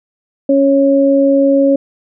sine tone pair together, 277.2 / 550.9 Hz, C#4 / C#5, 0 / -11 cents, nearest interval octave, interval 1189 cents, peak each -10 dBFS, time 0.49-1.76 s, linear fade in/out 5 ms, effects none

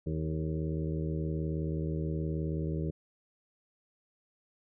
harmonic tone with a mistuned harmonic, 78.9 Hz, D#2, 25 cents sharp, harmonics 1 / 2 / 3 / 4 / 5 / 6 / 7, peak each -36 / -33 / -46 / -39 / -41 / -44 / -47 dBFS, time 0.06-2.91 s, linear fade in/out 10 ms, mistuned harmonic 6, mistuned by -47 cents, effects none

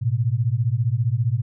sine beating tone pair, 110 / 125 Hz, A2 / B2, 0 / +21 cents, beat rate 15 Hz, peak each -21 dBFS, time 0.01-1.42 s, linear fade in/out 20 ms, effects none

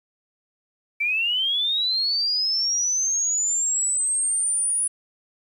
sine linear sweep, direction up, 2298 to 9840 Hz, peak -20 dBFS, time 1-4.88 s, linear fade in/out 10 ms, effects 9-bit

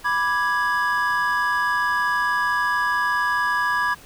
triangle chord, G# diminished, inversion first, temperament equal, 987.8 / 1174.7 / 1661.2 Hz, B5 / D6 / G#6, 0 / 0 / 0 cents, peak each -22 / -24 / -20 dBFS, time 0.04-3.95 s, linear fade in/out 20 ms, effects pink hiss -46 dBFS RMS until 4.05 s

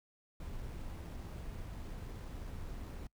brown noise with sample-and-hold, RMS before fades -44 dBFS, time 0.4-3.07 s, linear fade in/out 2 ms, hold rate 11025 Hz, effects noise-tail reverb RT60 0.1 s tail -24 dB re dry

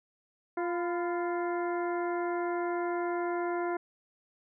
harmonic tone with a mistuned harmonic, 349.2 Hz, F4, in tune, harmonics 1 / 2 / 3 / 4 / 5 / 6, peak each -31 / -35 / -39 / -41 / -46 / -48 dBFS, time 0.57-3.77 s, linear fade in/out 5 ms, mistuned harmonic 3, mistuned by -56 cents, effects none

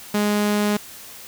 sawtooth tone, 207.7 Hz, G#3, in tune, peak -14 dBFS, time 0.14-0.77 s, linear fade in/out 5 ms, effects white hiss -40 dBFS RMS until 1.27 s

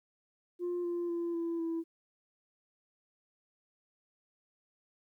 sine tone with pitch steps, 352.4 / 346.7 / 341.2 / 335.7 / 330.3 Hz, F4 / F4 / F4 / E4 / E4, +16 / -13 / -40 / +32 / +4 cents, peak -30 dBFS, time 0.59-1.84 s, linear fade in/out 50 ms, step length 250 ms, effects tanh soft clip ceiling -30 dBFS + 12-bit

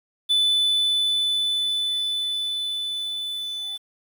triangle tone with level ramp, 3497 Hz, A7, 11 cents flat, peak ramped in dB -15 to -27 dBFS, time 0.29-3.78 s, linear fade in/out 20 ms, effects 8-bit

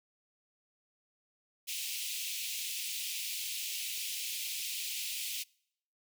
pink high-pass noise, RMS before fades -38 dBFS, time 1.67-5.44 s, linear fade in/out 20 ms, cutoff 2400 Hz, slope 48 dB/octave, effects noise-tail reverb RT60 0.7 s tail -26 dB re dry

